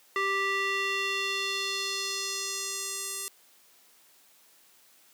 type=tone with band-pass filter sweep; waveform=square; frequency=392 Hz; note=G4; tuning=in tune; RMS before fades=-31 dBFS; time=0.16-3.28 s; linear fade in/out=0 ms; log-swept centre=1700 to 9500 Hz; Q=1.6; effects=white hiss -60 dBFS RMS until 5.13 s + high-pass 200 Hz 12 dB/octave